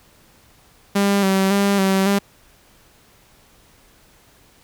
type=tone with vibrato; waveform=sawtooth; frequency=196 Hz; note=G3; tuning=in tune; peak=-11 dBFS; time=0.95-2.19 s; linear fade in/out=10 ms; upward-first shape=square; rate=1.8 Hz; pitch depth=34 cents each way; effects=pink hiss -53 dBFS RMS until 4.63 s